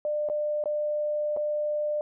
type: tone with dropouts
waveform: sine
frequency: 598 Hz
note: D5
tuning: 31 cents sharp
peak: -25 dBFS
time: 0.05-2.01 s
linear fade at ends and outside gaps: 1 ms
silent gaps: 0.288-0.298 / 0.639-0.657 / 1.365-1.371 s
effects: none